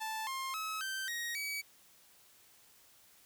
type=tone with pitch steps; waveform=sawtooth; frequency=878 / 1062.4 / 1285.5 / 1555.4 / 1882 / 2277 Hz; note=A5 / C6 / E6 / G6 / A#6 / C#7; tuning=-4 / +26 / -44 / -14 / +16 / +46 cents; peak=-33 dBFS; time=0-1.62 s; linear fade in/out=20 ms; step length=270 ms; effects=white hiss -63 dBFS RMS until 3.25 s